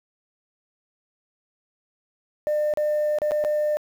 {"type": "tone with dropouts", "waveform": "sine", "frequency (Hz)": 601, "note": "D5", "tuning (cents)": 40, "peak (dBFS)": -18, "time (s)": [2.47, 3.77], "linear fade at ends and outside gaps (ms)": 0, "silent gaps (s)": [[2.738, 2.773], [3.186, 3.218], [3.31, 3.318], [3.44, 3.448]], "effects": ["tanh soft clip ceiling -18 dBFS", "8-bit"]}